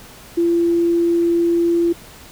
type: tone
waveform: sine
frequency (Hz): 340.5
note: F4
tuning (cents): -44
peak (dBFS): -13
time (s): 0.37-1.93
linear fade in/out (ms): 10
effects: pink hiss -41 dBFS RMS until 2.31 s